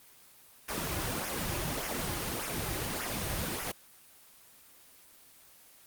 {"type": "noise with flanger", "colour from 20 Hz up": "pink", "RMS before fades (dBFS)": -34, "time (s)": [0.68, 3.72], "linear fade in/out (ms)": 10, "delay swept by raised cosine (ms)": [0.23, 4.53], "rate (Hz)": 1.7, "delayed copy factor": -0.7, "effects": ["white hiss -57 dBFS RMS until 5.86 s", "Opus 24 kbps"]}